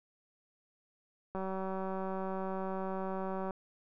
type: click train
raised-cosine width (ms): 1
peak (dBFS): -25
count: 411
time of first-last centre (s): 1.35-3.508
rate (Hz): 190
effects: none